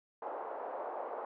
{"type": "band-pass noise", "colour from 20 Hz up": "white", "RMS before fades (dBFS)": -41, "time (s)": [0.22, 1.25], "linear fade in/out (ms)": 2, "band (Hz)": [460, 880], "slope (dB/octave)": 24, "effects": []}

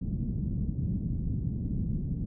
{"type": "low-pass noise", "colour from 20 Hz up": "white", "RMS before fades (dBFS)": -31, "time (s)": [0.01, 2.26], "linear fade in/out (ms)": 10, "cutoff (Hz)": 200, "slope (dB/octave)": 24, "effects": []}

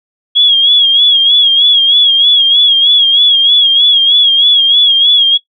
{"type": "tone with vibrato", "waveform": "sine", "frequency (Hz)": 3313, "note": "G#7", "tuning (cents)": -5, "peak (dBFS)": -4, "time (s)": [0.35, 5.38], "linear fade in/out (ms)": 20, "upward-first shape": "sine", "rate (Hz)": 3.2, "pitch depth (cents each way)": 65, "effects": ["noise-tail reverb RT60 0.1 s tail -18 dB re dry"]}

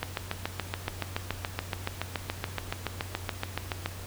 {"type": "click train", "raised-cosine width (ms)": 0.3, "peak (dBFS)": -13, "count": 28, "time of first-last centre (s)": [0.03, 3.86], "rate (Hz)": 7.05, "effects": ["added 92 Hz sine -40 dBFS peak until 4.06 s", "pink hiss -44 dBFS RMS until 4.06 s"]}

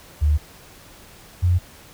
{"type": "tone pair in turn", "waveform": "sine", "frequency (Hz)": [74.9, 89.01], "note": ["D2", "F2"], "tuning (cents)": [35, 33], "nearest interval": "minor third", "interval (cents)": 298, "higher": "second", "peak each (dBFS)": -14, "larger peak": "neither", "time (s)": [[0.21, 0.38], [1.42, 1.59]], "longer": "neither", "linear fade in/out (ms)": 20, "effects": ["pink hiss -46 dBFS RMS until 1.93 s"]}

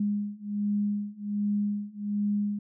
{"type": "beating tone pair", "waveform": "sine", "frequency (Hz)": [205, 206.3], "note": ["G#3", "G#3"], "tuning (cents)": [-22, -11], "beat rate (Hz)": 1.3, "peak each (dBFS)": [-30, -29], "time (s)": [0, 2.59], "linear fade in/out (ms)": 5, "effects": []}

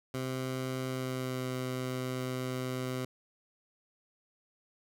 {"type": "tone with pitch glide", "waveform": "15% pulse", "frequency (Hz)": [130, 128.14], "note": ["C3", "C3"], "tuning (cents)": [-11, -36], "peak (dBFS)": -27, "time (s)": [0.14, 3.05], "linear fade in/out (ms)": 2, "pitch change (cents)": -25, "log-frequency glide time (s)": [0.87, 1.46], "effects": []}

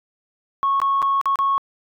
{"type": "tone with dropouts", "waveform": "sine", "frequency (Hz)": 1100, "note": "C#6", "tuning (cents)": -14, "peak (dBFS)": -15, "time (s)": [0.63, 1.58], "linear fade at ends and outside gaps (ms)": 0, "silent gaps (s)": [[0.801, 0.817], [1.019, 1.026], [1.213, 1.257], [1.357, 1.389]], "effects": ["tanh soft clip ceiling -12 dBFS"]}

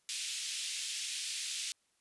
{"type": "band-pass noise", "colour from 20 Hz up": "pink", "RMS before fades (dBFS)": -39, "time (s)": [0.09, 1.72], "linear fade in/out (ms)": 0, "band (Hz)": [2700, 10000], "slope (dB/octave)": 24, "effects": ["white hiss -75 dBFS RMS until 2 s", "resampled to 24000 Hz"]}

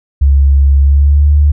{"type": "tone with pitch glide", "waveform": "sine", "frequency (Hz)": [69.3, 73.29], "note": ["C#2", "D2"], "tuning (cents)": [0, -3], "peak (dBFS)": -4, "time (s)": [0.21, 1.52], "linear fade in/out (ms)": 10, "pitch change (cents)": 97, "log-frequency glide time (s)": [0.8, 1.3], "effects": []}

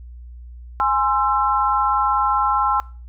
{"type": "chord", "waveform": "sine", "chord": "Ab augmented", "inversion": "none", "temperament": "equal with one note detuned", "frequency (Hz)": [830.6, 1046.5, 1337.7], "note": ["Ab5", "C6", "E6"], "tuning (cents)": [0, 0, 25], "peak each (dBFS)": -20, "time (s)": [0.8, 2.8], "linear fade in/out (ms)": 0, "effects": ["noise-tail reverb RT60 0.4 s tail -22 dB re dry", "added 60 Hz sine -35 dBFS peak until 3.08 s"]}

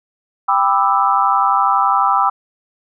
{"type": "chord", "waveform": "sine", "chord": "E minor seventh", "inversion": "first", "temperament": "just", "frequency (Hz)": [791.1, 988.9, 1186.7, 1318.5], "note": ["G5", "B5", "D6", "E6"], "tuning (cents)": [16, 2, 18, 0], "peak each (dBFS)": -17, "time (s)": [0.48, 2.3], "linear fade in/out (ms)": 10, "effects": []}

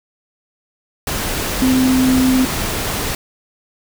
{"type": "tone in noise", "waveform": "sine", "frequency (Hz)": 258.3, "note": "C4", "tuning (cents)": -22, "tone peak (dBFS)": -11, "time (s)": [1.62, 2.45], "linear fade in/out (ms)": 2, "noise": "pink", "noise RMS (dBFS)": -21, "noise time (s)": [1.07, 3.15], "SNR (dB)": 7, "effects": []}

